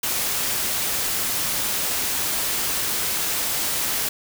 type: noise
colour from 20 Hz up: white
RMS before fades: -24 dBFS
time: 0.03-4.09 s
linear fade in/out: 5 ms
effects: none